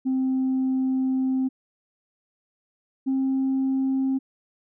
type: tone pair in turn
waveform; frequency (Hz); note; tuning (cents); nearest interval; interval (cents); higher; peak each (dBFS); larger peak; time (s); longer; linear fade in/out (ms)
sine; 261.6 / 266.2; C4 / C4; 0 / +30; unison; 30; second; -19; neither; 0.05-1.49 / 3.06-4.19; first; 20
effects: tanh soft clip ceiling -18 dBFS